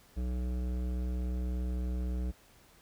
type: tone with hard clipping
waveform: sine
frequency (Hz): 61.74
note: B1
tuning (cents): 0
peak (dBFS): -33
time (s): 0.16-2.32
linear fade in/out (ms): 20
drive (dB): 14
effects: pink hiss -61 dBFS RMS until 2.81 s